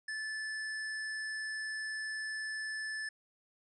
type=tone with hard clipping; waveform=sine; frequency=1744 Hz; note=A6; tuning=16 cents flat; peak=-38 dBFS; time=0.08-3.09 s; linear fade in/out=5 ms; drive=16 dB; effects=resampled to 22050 Hz